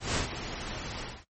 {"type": "noise with ADSR envelope", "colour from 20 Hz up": "pink", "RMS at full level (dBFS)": -27, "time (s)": [0, 1.25], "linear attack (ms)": 150, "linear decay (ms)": 120, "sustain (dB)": -10, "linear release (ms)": 240, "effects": ["noise-tail reverb RT60 0.1 s tail -18 dB re dry", "MP3 32 kbps"]}